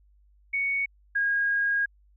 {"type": "tone pair in turn", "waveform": "sine", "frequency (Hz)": [2226, 1633], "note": ["C#7", "G#6"], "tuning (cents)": [7, -30], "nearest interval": "perfect fourth", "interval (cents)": 537, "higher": "first", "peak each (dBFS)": [-24, -22], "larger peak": "second", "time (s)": [[0.53, 0.86], [1.15, 1.86]], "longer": "second", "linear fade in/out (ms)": 10, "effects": ["added 50 Hz sine -57 dBFS peak until 2.16 s"]}